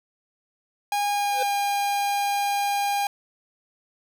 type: tone with pitch glide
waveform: 45% pulse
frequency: 817 to 807.6 Hz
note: G#5 to G#5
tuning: -29 to -49 cents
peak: -22 dBFS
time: 0.92-3.07 s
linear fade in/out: 2 ms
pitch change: -20 cents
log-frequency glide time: 1.1-1.46 s
type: tone with exponential growth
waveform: square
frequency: 510 Hz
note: C5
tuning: 44 cents flat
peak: -24 dBFS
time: 1.27-1.43 s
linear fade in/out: 5 ms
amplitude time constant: 33 ms
effects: none